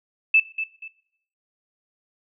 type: tone with echo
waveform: sine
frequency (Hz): 2629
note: E7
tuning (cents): -5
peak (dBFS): -12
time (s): 0.34-0.4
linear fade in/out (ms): 5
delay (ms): 240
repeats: 2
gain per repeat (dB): -11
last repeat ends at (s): 0.88
effects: noise-tail reverb RT60 0.7 s tail -19 dB re dry